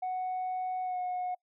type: tone with pitch glide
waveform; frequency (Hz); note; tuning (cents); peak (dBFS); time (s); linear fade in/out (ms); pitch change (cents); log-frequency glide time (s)
sine; 740 to 727.3; F#5 to F#5; 0 to -30; -29; 0.02-1.35; 10; -30; 0.83-0.98
effects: noise-tail reverb RT60 0.1 s tail -26 dB re dry + tanh soft clip ceiling -29 dBFS